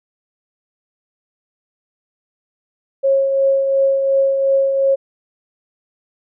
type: tone with tremolo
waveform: sine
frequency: 544 Hz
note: C#5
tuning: 33 cents flat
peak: -10 dBFS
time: 3.03-4.96 s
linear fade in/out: 20 ms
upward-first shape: triangle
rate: 2.8 Hz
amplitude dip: 45%
effects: none